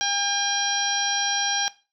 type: harmonic tone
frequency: 805 Hz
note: G5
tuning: 46 cents sharp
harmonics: 1 / 2 / 3 / 4 / 5 / 6 / 7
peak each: -29 / -29 / -34 / -27 / -31 / -36 / -27 dBFS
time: 0.01-1.68 s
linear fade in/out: 0 ms
effects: noise-tail reverb RT60 0.3 s tail -17 dB re dry